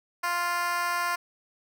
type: tone with high-pass filter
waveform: 10% pulse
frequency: 349.2 Hz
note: F4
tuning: in tune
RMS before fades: -28 dBFS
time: 0.23-1.16 s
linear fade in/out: 10 ms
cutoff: 960 Hz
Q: 1.9
effects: none